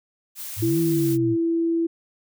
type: noise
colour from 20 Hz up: blue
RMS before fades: -34 dBFS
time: 0.35-1.18 s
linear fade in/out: 50 ms
type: linear two-way sweep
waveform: sine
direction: up then down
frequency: 91 to 165.1 to 112.2 Hz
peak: -24 dBFS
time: 0.56-1.37 s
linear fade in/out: 50 ms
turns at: 0.79 s
type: tone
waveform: sine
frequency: 332.7 Hz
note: E4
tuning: 16 cents sharp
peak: -19 dBFS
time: 0.62-1.87 s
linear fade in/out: 10 ms
effects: none